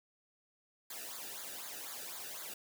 white noise with flanger, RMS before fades -45 dBFS, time 0.9-2.54 s, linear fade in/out 5 ms, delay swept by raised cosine 0.35 to 0.96 ms, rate 4 Hz, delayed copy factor -0.8, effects none

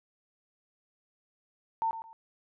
sine tone with echo, 900 Hz, A5, 39 cents sharp, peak -26 dBFS, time 1.82-1.91 s, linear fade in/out 0 ms, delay 110 ms, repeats 2, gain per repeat -11 dB, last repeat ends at 2.13 s, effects none

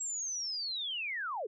sine linear sweep, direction down, 7670 to 370 Hz, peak -34 dBFS, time 0-1.47 s, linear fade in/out 10 ms, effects none

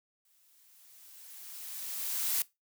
blue noise with exponential growth, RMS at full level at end -29 dBFS, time 0.25-2.42 s, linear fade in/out 2 ms, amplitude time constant 470 ms, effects noise-tail reverb RT60 0.2 s tail -20 dB re dry

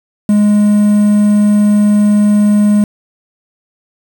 triangle tone with quantisation, 208.1 Hz, G#3, 4 cents sharp, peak -4 dBFS, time 0.29-2.84 s, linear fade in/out 2 ms, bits 5, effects none

